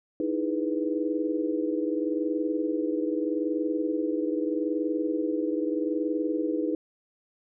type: chord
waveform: sine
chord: E major seventh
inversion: third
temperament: equal with one note detuned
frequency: 308.8 / 329.6 / 415.3 / 493.9 Hz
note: D#4 / E4 / G#4 / B4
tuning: -13 / 0 / 0 / 0 cents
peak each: -28 / -31 / -33 / -32 dBFS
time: 0.2-6.75 s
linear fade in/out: 2 ms
effects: none